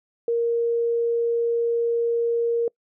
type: tone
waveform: sine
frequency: 467.4 Hz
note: A#4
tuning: 5 cents sharp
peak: -19 dBFS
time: 0.28-2.68 s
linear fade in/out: 2 ms
effects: noise-tail reverb RT60 0.1 s tail -26 dB re dry